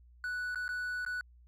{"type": "tone with dropouts", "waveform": "triangle", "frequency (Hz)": 1480, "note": "F#6", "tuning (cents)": 0, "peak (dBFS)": -32, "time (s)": [0.24, 1.21], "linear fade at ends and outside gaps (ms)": 1, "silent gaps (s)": [[0.547, 0.557], [0.68, 0.69], [1.05, 1.063]], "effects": ["added 60 Hz sine -56 dBFS peak until 1.47 s"]}